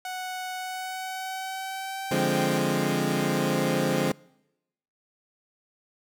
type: tone with pitch glide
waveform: sawtooth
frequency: 740 to 779.9 Hz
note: F#5 to G5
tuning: 0 to -9 cents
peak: -28 dBFS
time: 0.05-2.58 s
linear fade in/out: 2 ms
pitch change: +91 cents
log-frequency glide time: 0.56-2.29 s
type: chord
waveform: 20% pulse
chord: D half-diminished seventh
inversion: none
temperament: equal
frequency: 146.83 / 174.61 / 207.7 / 261.6 Hz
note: D3 / F3 / Ab3 / C4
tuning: 0 / 0 / 0 / 0 cents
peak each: -24 dBFS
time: 2.11-4.12 s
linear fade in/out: 5 ms
effects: noise-tail reverb RT60 0.9 s tail -25 dB re dry